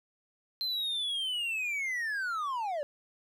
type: linear sweep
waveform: triangle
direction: down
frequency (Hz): 4138 to 554.4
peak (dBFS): -29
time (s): 0.61-2.83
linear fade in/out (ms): 0
effects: none